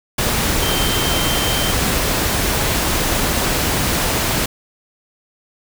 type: tone in noise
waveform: sine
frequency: 3130 Hz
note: G7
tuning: 3 cents flat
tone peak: -23 dBFS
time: 0.62-1.71 s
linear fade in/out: 5 ms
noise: pink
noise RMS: -18 dBFS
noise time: 0.18-4.46 s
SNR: -8 dB
effects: none